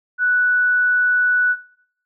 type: tone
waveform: sine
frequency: 1480 Hz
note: F#6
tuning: in tune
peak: -14 dBFS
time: 0.18-1.56 s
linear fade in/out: 50 ms
effects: noise-tail reverb RT60 0.7 s tail -19 dB re dry